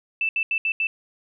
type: tone bursts at uneven times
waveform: sine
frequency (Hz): 2648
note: E7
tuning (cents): +7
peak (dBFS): -20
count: 5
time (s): 0.21-0.29 / 0.36-0.43 / 0.51-0.58 / 0.65-0.72 / 0.8-0.87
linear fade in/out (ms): 2
effects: none